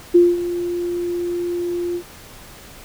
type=tone with ADSR envelope; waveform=sine; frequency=349.3 Hz; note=F4; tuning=in tune; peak=-6 dBFS; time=0.14-2.03 s; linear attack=14 ms; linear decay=210 ms; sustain=-14 dB; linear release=74 ms; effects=pink hiss -41 dBFS RMS until 2.84 s